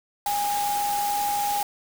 sine tone in noise, 819 Hz, G#5, 24 cents flat, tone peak -23 dBFS, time 0.26-1.63 s, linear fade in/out 2 ms, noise white, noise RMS -32 dBFS, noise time 0.26-1.63 s, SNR +6 dB, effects none

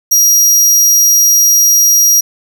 sawtooth tone, 5720 Hz, F8, 41 cents sharp, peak -3 dBFS, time 0.11-2.21 s, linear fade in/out 10 ms, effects none

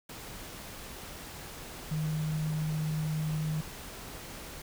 sine tone in noise, 155.2 Hz, D#3, 4 cents flat, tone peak -29 dBFS, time 1.91-3.61 s, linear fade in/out 5 ms, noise pink, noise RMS -44 dBFS, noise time 0.09-4.62 s, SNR +12 dB, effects none

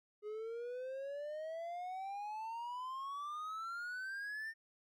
triangle exponential sweep, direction up, 415.3 to 1820 Hz, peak -39 dBFS, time 0.22-4.54 s, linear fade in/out 50 ms, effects none

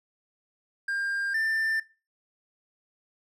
triangle tone pair in turn, 1601 / 1784.1 Hz, G6 / A6, +36 / +24 cents, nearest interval major second, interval 188 cents, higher second, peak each -25 / -22 dBFS, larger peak second, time 0.88-1.34 / 1.34-1.8 s, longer neither, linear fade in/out 5 ms, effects noise-tail reverb RT60 0.3 s tail -21 dB re dry + resampled to 32000 Hz

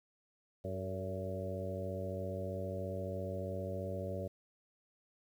harmonic tone with a mistuned harmonic, 94.7 Hz, F#2, 41 cents sharp, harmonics 1 / 2 / 3 / 4 / 5 / 6 / 7, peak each -41 / -45 / -50 / -47 / -46 / -42 / -49 dBFS, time 0.64-4.28 s, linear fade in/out 10 ms, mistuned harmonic 5, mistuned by -43 cents, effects 11-bit

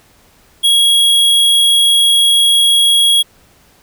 square tone, 3311 Hz, G#7, 6 cents flat, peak -8 dBFS, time 0.63-3.23 s, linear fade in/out 20 ms, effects pink hiss -49 dBFS RMS until 3.82 s

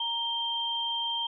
sine tone pair together, 932 / 3163 Hz, A#5 / G7, -1 / +15 cents, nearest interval octave + major sixth, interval 2116 cents, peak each -34 / -29 dBFS, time 0-1.27 s, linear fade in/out 5 ms, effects none

